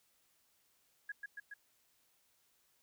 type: tone with echo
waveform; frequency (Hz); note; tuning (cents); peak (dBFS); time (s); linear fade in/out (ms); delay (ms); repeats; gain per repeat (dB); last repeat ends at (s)
sine; 1661.2; G#6; 0; -39; 1.09-1.12; 5; 140; 3; -2; 1.54
effects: white hiss -74 dBFS RMS until 2.82 s